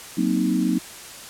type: chord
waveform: sine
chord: C half-diminished seventh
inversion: second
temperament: equal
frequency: 185 / 233.1 / 261.6 / 311.1 Hz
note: Gb3 / Bb3 / C4 / Eb4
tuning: 0 / 0 / 0 / 0 cents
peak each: -24 dBFS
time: 0.17-0.79 s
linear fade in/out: 10 ms
effects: white hiss -39 dBFS RMS until 1.29 s + low-pass 11000 Hz 12 dB/octave